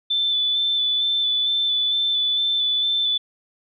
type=tone with vibrato; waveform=sine; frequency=3509 Hz; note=A7; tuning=5 cents flat; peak=-18 dBFS; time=0.1-3.18 s; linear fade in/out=10 ms; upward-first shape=square; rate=2.2 Hz; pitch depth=15 cents each way; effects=none